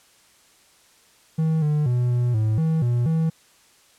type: tone with pitch steps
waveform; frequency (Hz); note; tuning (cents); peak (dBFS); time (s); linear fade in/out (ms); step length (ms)
triangle; 159.6 / 149.9 / 122.9 / 122 / 108.8 / 160.6 / 120.7 / 161.6; D#3 / D3 / B2 / B2 / A2 / E3 / B2 / E3; +44 / +36 / -8 / -21 / -19 / -45 / -39 / -34; -16; 1.38-3.3; 10; 240
effects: white hiss -56 dBFS RMS until 3.98 s + low-pass 10000 Hz 12 dB/octave